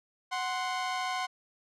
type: tone pair together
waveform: sawtooth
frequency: 740 / 1046.5 Hz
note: F#5 / C6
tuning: 0 / 0 cents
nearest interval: tritone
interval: 600 cents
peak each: -29 / -30 dBFS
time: 0.31-1.27 s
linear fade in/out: 20 ms
effects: low-pass 6000 Hz 12 dB/octave